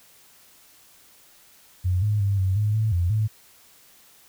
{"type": "tone with pitch steps", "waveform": "sine", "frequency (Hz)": [90.9, 105, 99.7, 94.5, 105.4, 109.5, 87.2, 108.2], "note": ["F#2", "G#2", "G2", "F#2", "G#2", "A2", "F2", "A2"], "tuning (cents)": [-30, 19, 30, 37, 26, -8, -2, -29], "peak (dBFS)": -19, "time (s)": [1.84, 3.28], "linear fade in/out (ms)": 20, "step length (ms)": 180, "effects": ["white hiss -54 dBFS RMS until 4.28 s"]}